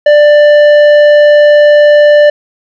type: tone with tanh clipping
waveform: sine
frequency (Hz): 591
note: D5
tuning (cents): +11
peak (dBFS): -3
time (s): 0.06-2.3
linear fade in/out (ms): 5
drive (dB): 10
effects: none